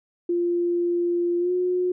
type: tone with pitch glide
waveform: sine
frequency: 347.5 to 361.8 Hz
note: F4 to F#4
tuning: -9 to -39 cents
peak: -20 dBFS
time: 0.29-1.92 s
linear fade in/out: 5 ms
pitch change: +70 cents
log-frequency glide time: 1.39-1.52 s
effects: none